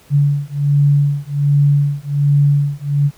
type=beating tone pair; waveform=sine; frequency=142.7 / 144 Hz; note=D3 / D3; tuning=-49 / -34 cents; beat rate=1.3 Hz; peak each=-14 dBFS; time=0.1-3.11 s; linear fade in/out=50 ms; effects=pink hiss -48 dBFS RMS until 3.17 s